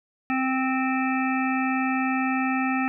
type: harmonic tone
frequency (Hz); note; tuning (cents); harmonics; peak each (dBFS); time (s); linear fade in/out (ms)
261.6; C4; 0; 1 / 3 / 5 / 7 / 9 / 10; -24 / -29 / -31 / -32 / -34 / -34; 0.3-2.88; 0
effects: none